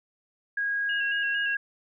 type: tone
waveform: sine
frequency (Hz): 1641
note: G#6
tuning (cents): -21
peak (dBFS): -25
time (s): 0.57-1.57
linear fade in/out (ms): 5
type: tone with vibrato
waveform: sine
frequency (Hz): 2794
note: F7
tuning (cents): 0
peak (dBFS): -32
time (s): 0.89-1.55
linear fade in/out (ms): 5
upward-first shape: square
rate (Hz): 4.4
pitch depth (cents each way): 40
effects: none